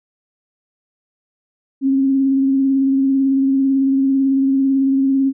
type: tone with vibrato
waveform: sine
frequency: 270 Hz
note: C#4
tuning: 45 cents flat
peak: -12 dBFS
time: 1.81-5.33 s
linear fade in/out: 50 ms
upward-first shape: triangle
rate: 18 Hz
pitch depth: 28 cents each way
effects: none